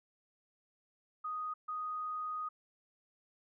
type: tone bursts at uneven times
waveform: sine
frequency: 1244.5 Hz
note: D#6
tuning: in tune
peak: -36 dBFS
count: 2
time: 1.24-1.54 / 1.68-2.49 s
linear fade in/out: 10 ms
effects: none